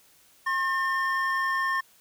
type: tone pair together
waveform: triangle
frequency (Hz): 1074 / 1804.8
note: C6 / A6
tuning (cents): +45 / +44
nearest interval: major sixth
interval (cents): 899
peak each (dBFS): -25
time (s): 0.46-1.81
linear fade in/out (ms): 10
effects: white hiss -59 dBFS RMS until 2 s